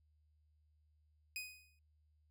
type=tone with exponential decay; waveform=sawtooth; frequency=2498 Hz; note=D#7; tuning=6 cents sharp; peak=-36 dBFS; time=1.36-1.79 s; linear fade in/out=1 ms; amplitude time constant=92 ms; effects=added 76 Hz sine -70 dBFS peak until 2.3 s